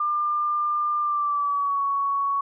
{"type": "tone with pitch glide", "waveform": "sine", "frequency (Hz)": [1197, 1116.8], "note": ["D6", "C#6"], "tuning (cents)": [33, 13], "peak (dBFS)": -21, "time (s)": [0, 2.41], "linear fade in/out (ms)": 5, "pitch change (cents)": -120, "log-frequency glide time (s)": [0.99, 1.81], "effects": []}